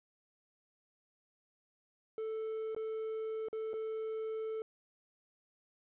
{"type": "tone with dropouts", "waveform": "triangle", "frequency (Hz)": 440.4, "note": "A4", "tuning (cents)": 2, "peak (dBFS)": -34, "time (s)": [2.18, 4.62], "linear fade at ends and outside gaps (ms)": 1, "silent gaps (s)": [[2.748, 2.764], [3.485, 3.529], [3.733, 3.739]], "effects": ["resampled to 8000 Hz", "12-bit"]}